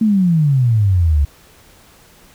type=exponential sweep; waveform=sine; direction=down; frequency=226.7 to 69 Hz; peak=-10 dBFS; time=0.01-1.25 s; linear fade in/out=5 ms; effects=pink hiss -47 dBFS RMS until 2.34 s